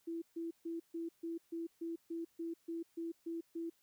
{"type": "tone bursts", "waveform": "sine", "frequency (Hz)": 332.9, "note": "E4", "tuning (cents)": 17, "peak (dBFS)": -38, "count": 13, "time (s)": [0.07, 3.7], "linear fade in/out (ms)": 10, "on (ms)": 150, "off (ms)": 140, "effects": ["white hiss -74 dBFS RMS until 3.82 s"]}